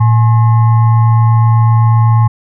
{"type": "tone with frequency modulation", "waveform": "sine", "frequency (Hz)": 113.5, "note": "A#2", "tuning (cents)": -46, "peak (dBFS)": -5, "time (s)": [0, 2.28], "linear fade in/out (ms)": 10, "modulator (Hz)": 958, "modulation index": 0.37, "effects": []}